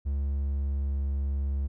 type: tone with pitch glide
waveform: triangle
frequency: 69.9 to 69.26 Hz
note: C#2 to C#2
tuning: +15 to -1 cents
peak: -24 dBFS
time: 0.05-1.68 s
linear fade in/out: 20 ms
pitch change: -16 cents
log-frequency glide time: 0.23-1.07 s
effects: none

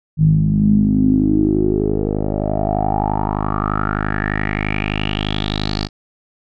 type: tone with low-pass filter sweep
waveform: 10% pulse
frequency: 51.6 Hz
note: G#1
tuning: 10 cents flat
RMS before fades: -17 dBFS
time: 0.17-5.89 s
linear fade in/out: 50 ms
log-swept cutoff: 150 to 4700 Hz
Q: 7.4
effects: none

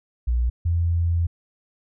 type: tone pair in turn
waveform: sine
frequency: 60 / 84.85 Hz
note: B1 / F2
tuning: -49 / -49 cents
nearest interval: tritone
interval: 600 cents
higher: second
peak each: -18 dBFS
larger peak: neither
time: 0.27-0.5 / 0.65-1.27 s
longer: second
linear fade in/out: 10 ms
effects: none

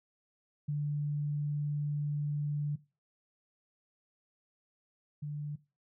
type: tone pair in turn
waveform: sine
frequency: 146.83 / 147.48 Hz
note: D3 / D3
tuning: 0 / +8 cents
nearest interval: unison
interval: 8 cents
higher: second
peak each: -30 / -35 dBFS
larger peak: first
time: 0.68-2.76 / 5.22-5.56 s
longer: first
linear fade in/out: 10 ms
effects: noise-tail reverb RT60 0.3 s tail -19 dB re dry

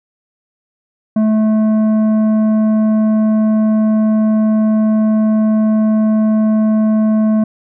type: tone with tanh clipping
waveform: sine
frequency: 216.9 Hz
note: A3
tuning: 25 cents flat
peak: -11 dBFS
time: 1.16-7.44 s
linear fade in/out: 5 ms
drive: 9 dB
effects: none

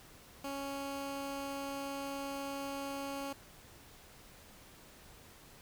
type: tone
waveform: 15% pulse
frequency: 277.2 Hz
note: C#4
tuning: in tune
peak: -32 dBFS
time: 0.44-3.33 s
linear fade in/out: 5 ms
effects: pink hiss -57 dBFS RMS until 5.61 s

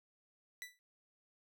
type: tone with exponential decay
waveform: sawtooth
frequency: 1975.5 Hz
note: B6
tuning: in tune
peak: -37 dBFS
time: 0.62-0.79 s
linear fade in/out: 0 ms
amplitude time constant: 35 ms
effects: none

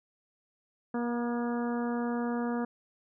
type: harmonic tone with a mistuned harmonic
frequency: 238.4 Hz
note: A#3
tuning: 39 cents sharp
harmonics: 1 / 2 / 3 / 4 / 5 / 6 / 7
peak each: -30 / -36 / -40 / -42 / -44 / -46 / -47 dBFS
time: 0.94-2.65 s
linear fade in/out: 5 ms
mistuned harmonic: 5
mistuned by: +21 cents
effects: none

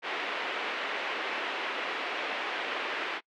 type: band-pass noise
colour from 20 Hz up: white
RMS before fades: -34 dBFS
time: 0.02-3.21 s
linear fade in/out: 50 ms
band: 310 to 2800 Hz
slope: 24 dB/octave
effects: noise-tail reverb RT60 0.1 s tail -26 dB re dry

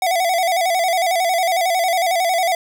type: tone with vibrato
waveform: square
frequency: 710 Hz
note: F5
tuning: 28 cents sharp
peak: -16 dBFS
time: 0.02-2.55 s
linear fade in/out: 2 ms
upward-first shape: square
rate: 11 Hz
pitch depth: 87 cents each way
effects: none

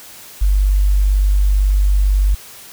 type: tone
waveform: sine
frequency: 49 Hz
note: G1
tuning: in tune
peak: -10 dBFS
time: 0.41-2.35 s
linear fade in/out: 10 ms
effects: white hiss -38 dBFS RMS until 2.72 s

